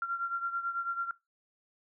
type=beating tone pair; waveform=sine; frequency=1375 / 1384.1 Hz; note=F6 / F6; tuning=-27 / -16 cents; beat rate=9.1 Hz; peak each=-32 / -37 dBFS; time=0.02-1.11 s; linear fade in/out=2 ms; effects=noise-tail reverb RT60 0.2 s tail -19 dB re dry